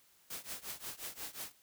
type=noise with tremolo; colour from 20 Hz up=white; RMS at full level=-41 dBFS; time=0.3-1.52 s; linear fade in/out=5 ms; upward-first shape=triangle; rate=5.6 Hz; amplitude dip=95%; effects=white hiss -67 dBFS RMS until 1.62 s